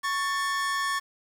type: tone pair together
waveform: 45% pulse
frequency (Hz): 1108.7 / 1774.8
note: C#6 / A6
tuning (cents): 0 / +14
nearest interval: minor sixth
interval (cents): 814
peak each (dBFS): -28 / -29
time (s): 0.03-1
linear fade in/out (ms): 20
effects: low-pass 10000 Hz 12 dB/octave + 8-bit